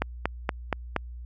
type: click train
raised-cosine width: 0.5 ms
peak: -9 dBFS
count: 5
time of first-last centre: 0.02-0.963 s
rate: 4.24 Hz
effects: added 60 Hz sine -37 dBFS peak until 1.25 s